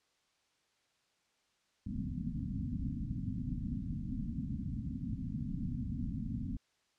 white low-pass noise, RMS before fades -38 dBFS, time 1.86-6.57 s, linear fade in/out 5 ms, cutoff 270 Hz, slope 96 dB/octave, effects white hiss -75 dBFS RMS until 6.98 s + low-pass 6000 Hz 12 dB/octave

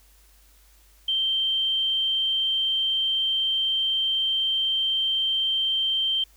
sine tone, 3136 Hz, G7, in tune, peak -21 dBFS, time 1.08-6.24 s, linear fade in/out 5 ms, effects added 50 Hz sine -55 dBFS peak until 6.36 s + white hiss -59 dBFS RMS until 6.36 s

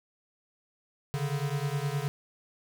square beating tone pair, 138.59 / 148.29 Hz, C#3 / D3, 0 / +17 cents, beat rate 9.7 Hz, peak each -32 / -33 dBFS, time 1.14-2.08 s, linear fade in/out 0 ms, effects none

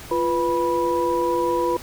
sine tone cluster, 346.6 / 493 / 980 Hz, F4 / B4 / B5, -13 / -3 / -14 cents, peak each -23 dBFS, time 0.11-1.77 s, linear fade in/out 5 ms, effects pink hiss -39 dBFS RMS until 1.82 s

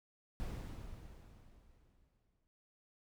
brown noise with exponential decay, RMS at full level -40 dBFS, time 0.4-2.47 s, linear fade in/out 0 ms, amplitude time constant 450 ms, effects noise-tail reverb RT60 0.4 s tail -25 dB re dry

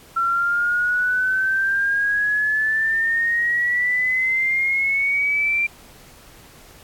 sine exponential sweep, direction up, 1352 to 2370 Hz, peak -17 dBFS, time 0.16-5.67 s, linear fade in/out 10 ms, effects pink hiss -47 dBFS RMS until 6.83 s + AAC 64 kbps

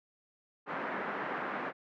white band-pass noise, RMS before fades -37 dBFS, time 0.66-1.73 s, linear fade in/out 50 ms, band 180 to 1700 Hz, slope 24 dB/octave, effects none

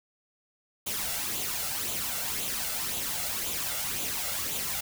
white noise with flanger, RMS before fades -32 dBFS, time 0.86-4.81 s, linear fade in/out 10 ms, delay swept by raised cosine 0.28 to 1.48 ms, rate 1.9 Hz, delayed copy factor +0.55, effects none

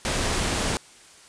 pink noise, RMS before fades -25 dBFS, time 0.05-0.77 s, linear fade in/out 0 ms, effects white hiss -50 dBFS RMS until 1.28 s + resampled to 22050 Hz

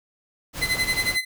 pink noise, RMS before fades -32 dBFS, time 0.53-1.18 s, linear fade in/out 50 ms
30% pulse tone with tremolo, 2036 Hz, C7, 48 cents flat, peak -16 dBFS, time 0.61-1.25 s, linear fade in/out 20 ms, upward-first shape sine, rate 11 Hz, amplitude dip 85%
effects none

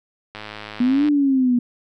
click train, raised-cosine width 0.3 ms, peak -17 dBFS, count 79, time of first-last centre 0.35-1.086 s, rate 106 Hz
sine exponential two-way sweep, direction up then down, 239.7 to 299.2 to 239.7 Hz, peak -14 dBFS, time 0.8-1.59 s, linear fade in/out 5 ms, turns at 1.06 s
effects none

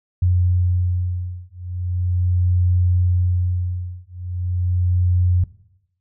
sine beating tone pair, 89.4 / 89.79 Hz, F2 / F2, +41 / +49 cents, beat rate 0.39 Hz, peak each -19 dBFS, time 0.22-5.44 s, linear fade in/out 5 ms, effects noise-tail reverb RT60 0.8 s tail -17 dB re dry

